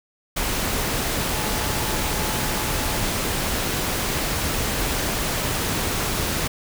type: tone in noise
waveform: sine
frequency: 860 Hz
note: A5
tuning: 40 cents flat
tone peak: -35 dBFS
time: 1.33-2.98 s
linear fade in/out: 10 ms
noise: pink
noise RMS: -24 dBFS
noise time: 0.36-6.48 s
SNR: -14 dB
effects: none